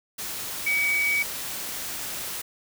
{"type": "tone in noise", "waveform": "sine", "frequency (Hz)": 2269, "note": "C#7", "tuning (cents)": 40, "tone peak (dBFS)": -21, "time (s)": [0.66, 1.23], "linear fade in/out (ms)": 10, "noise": "white", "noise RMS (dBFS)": -33, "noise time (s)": [0.18, 2.42], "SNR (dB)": 9, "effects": []}